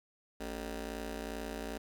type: ring-modulated tone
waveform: 15% pulse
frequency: 165.6 Hz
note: E3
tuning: 8 cents sharp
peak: -29 dBFS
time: 0.4-1.78 s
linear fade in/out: 10 ms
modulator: 114 Hz
effects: none